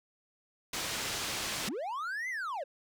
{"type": "low-pass noise", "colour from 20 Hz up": "white", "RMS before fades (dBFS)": -36, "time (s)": [0.73, 1.69], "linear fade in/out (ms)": 5, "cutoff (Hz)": 6100, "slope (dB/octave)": 12}
{"type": "linear two-way sweep", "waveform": "triangle", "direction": "up then down", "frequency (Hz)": [155.56, 2094, 498.5], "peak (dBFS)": -32, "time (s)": [1.67, 2.64], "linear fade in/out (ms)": 10, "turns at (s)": 2.29}
{"effects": []}